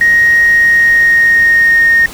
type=tone with pitch glide; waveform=sine; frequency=1874 to 1849.3 Hz; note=A#6 to A#6; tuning=+9 to -14 cents; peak=-4 dBFS; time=0.01-2.06 s; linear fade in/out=2 ms; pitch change=-23 cents; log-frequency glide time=0.42-1.93 s; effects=tanh soft clip ceiling 0 dBFS + pink hiss -29 dBFS RMS until 2.13 s